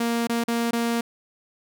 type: tone with dropouts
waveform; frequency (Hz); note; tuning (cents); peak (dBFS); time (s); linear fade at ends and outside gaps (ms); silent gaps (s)
sawtooth; 233.6; A#3; +4; -18; 0-1.01; 5; 0.272-0.294 / 0.439-0.481 / 0.71-0.73
effects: none